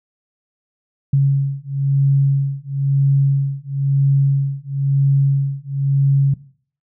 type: beating tone pair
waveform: sine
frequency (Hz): 137.8 / 138.8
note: C#3 / C#3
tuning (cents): -10 / +3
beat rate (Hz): 1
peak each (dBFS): -16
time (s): 1.13-6.34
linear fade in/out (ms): 5
effects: noise-tail reverb RT60 0.5 s tail -18 dB re dry